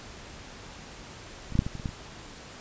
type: clicks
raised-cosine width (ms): 5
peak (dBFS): -25 / -15 / -8 / -28 / -19 / -24 / -26 / -17 / -26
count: 9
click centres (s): 1.523 / 1.554 / 1.591 / 1.621 / 1.665 / 1.753 / 1.798 / 1.858 / 1.891
effects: pink hiss -45 dBFS RMS until 2.6 s + resampled to 16000 Hz